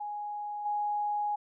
sine tone with level steps, 830.6 Hz, G#5, in tune, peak -34 / -28 dBFS, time 0-1.36 s, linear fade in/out 10 ms, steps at 0.65 s, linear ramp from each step 10 ms, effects none

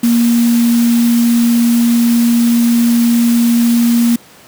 sine tone in noise, 235.4 Hz, A#3, 17 cents sharp, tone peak -7 dBFS, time 0.03-4.16 s, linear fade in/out 5 ms, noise white, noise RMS -24 dBFS, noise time 0.03-4.16 s, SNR +14 dB, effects pink hiss -41 dBFS RMS until 4.47 s + high-pass 150 Hz 12 dB/octave

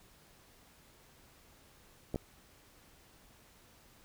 clicks, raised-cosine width 2 ms, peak -22 dBFS, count 2, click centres 2.144 / 2.159 s, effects pink hiss -62 dBFS RMS until 4.04 s

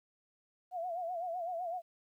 sine tone with vibrato, 698.5 Hz, F5, in tune, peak -35 dBFS, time 0.71-1.82 s, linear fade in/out 50 ms, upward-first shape sine, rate 7.9 Hz, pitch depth 100 cents each way, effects 12-bit

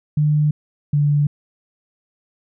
sine tone pair in turn, 150 / 145.98 Hz, D3 / D3, +37 / -10 cents, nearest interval unison, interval 47 cents, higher first, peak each -13 dBFS, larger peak neither, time 0.17-0.51 / 0.93-1.27 s, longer neither, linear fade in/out 5 ms, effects none

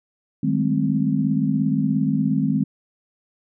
sine chord, Ab major seventh, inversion second, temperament equal with one note detuned, 155.56 / 196 / 212.9 / 261.6 Hz, Eb3 / G3 / Ab3 / C4, 0 / 0 / +43 / 0 cents, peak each -23 / -25 / -23 / -22 dBFS, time 0.43-2.64 s, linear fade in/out 5 ms, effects none

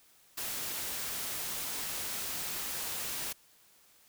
white noise, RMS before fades -37 dBFS, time 0.37-3.33 s, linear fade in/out 10 ms, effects white hiss -63 dBFS RMS until 4.08 s

